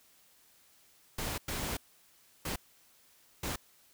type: noise bursts at uneven times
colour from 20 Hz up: pink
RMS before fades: -36 dBFS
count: 4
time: 1.18-1.38 / 1.48-1.77 / 2.45-2.56 / 3.43-3.56 s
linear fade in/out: 5 ms
effects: white hiss -64 dBFS RMS until 3.93 s